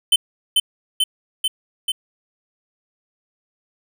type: tone with echo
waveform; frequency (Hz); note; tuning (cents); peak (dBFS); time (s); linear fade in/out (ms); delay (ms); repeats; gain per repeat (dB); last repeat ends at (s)
square; 3066; G7; -39; -11; 0.12-0.16; 5; 440; 4; -2; 1.92
effects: none